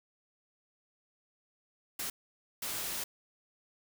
white noise bursts at uneven times, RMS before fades -37 dBFS, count 2, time 1.99-2.1 / 2.62-3.04 s, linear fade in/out 5 ms, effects none

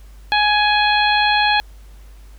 harmonic tone, 836 Hz, G#5, 11 cents sharp, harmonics 1 / 2 / 3 / 4 / 5, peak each -16 / -19 / -21 / -22 / -23 dBFS, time 0.32-1.6 s, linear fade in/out 0 ms, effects added 50 Hz sine -38 dBFS peak until 2.38 s + pink hiss -53 dBFS RMS until 2.38 s

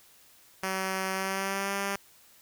5% pulse tone with pitch glide, 190 to 198.07 Hz, F#3 to G3, +46 to +18 cents, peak -18 dBFS, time 0.63-1.96 s, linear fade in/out 2 ms, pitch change +72 cents, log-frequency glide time 1.12-1.73 s, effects white hiss -58 dBFS RMS until 2.41 s

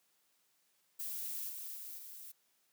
violet noise with level steps, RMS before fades -41 / -45 / -47 / -50 dBFS, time 0.99-2.32 s, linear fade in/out 10 ms, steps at 1.48 / 1.75 / 1.97 s, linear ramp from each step 20 ms, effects white hiss -75 dBFS RMS until 2.72 s + high-pass 150 Hz 12 dB/octave

